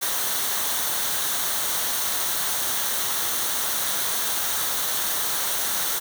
white noise with comb filter, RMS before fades -25 dBFS, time 0.01-6 s, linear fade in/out 20 ms, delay 0.4 ms, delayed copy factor -0.5, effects none

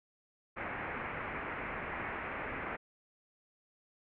white low-pass noise, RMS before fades -40 dBFS, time 0.56-2.77 s, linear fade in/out 20 ms, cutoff 2300 Hz, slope 48 dB/octave, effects none

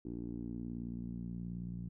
10% pulse tone with low-pass filter sweep, 58.7 Hz, A#1, 13 cents sharp, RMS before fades -42 dBFS, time 0.05-1.89 s, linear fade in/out 5 ms, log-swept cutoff 320 to 160 Hz, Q 3, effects none

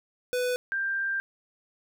square / sine tone pair in turn, 497.1 / 1584.1 Hz, B4 / G6, +11 / +18 cents, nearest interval octave + minor sixth, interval 2007 cents, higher second, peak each -26 / -26 dBFS, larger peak neither, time 0.33-0.56 / 0.72-1.2 s, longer second, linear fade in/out 0 ms, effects none

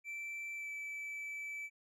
triangle tone with pitch glide, 2334 to 2311 Hz, D7 to D7, -11 to -28 cents, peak -39 dBFS, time 0.04-1.7 s, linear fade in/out 50 ms, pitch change -17 cents, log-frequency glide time 0.55-0.69 s, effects none

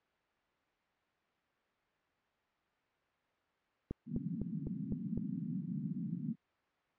click train, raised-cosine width 3 ms, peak -25 dBFS, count 6, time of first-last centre 3.91-5.176 s, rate 3.95 Hz
pink band-pass noise, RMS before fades -40 dBFS, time 4.06-6.36 s, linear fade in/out 50 ms, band 150 to 250 Hz, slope 48 dB/octave
effects white hiss -75 dBFS RMS until 6.98 s + low-pass 2000 Hz 12 dB/octave

